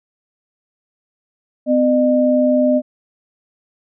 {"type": "tone pair together", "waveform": "sine", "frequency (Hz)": [254.7, 606.2], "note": ["C4", "D#5"], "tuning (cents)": [-46, -45], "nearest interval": "octave + minor third", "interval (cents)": 1501, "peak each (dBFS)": -14, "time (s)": [1.66, 2.82], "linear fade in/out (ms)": 50, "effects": []}